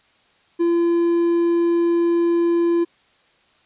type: tone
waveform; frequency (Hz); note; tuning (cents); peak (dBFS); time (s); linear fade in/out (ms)
triangle; 340.9; F4; -42; -13; 0.59-2.85; 20
effects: white hiss -58 dBFS RMS until 3.65 s + resampled to 8000 Hz